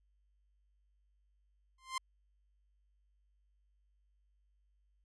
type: tone with exponential growth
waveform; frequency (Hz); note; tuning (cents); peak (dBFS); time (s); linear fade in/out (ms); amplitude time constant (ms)
sawtooth; 1046.5; C6; 0; -29; 1.78-1.98; 5; 42
effects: added 50 Hz sine -70 dBFS peak until 5.04 s + resampled to 24000 Hz